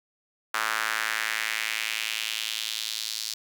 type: tone with high-pass filter sweep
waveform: sawtooth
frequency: 110 Hz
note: A2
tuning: in tune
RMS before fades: -30 dBFS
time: 0.54-3.34 s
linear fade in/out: 5 ms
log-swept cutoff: 1300 to 4600 Hz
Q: 2.3
effects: none